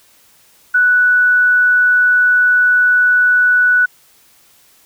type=tone; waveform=sine; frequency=1480 Hz; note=F#6; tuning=in tune; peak=-8 dBFS; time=0.74-3.86 s; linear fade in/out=10 ms; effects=white hiss -50 dBFS RMS until 4.85 s